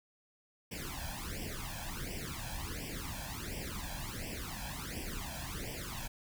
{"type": "noise with flanger", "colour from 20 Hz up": "pink", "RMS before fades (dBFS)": -41, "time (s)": [0.71, 6.08], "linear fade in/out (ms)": 10, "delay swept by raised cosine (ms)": [0.37, 1.24], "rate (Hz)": 1.4, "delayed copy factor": 1, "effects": []}